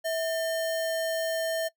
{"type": "tone with sample-and-hold", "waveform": "sine", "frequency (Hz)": 651, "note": "E5", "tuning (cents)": -22, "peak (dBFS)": -26, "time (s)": [0.04, 1.69], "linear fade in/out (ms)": 20, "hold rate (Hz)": 2450, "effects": ["noise-tail reverb RT60 0.1 s tail -22 dB re dry"]}